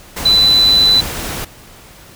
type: tone in noise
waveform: sine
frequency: 3996 Hz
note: B7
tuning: 20 cents sharp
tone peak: -7 dBFS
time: 0.25-1.01 s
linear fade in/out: 10 ms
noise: pink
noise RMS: -23 dBFS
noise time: 0.16-1.45 s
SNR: +13 dB
effects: pink hiss -40 dBFS RMS until 2.15 s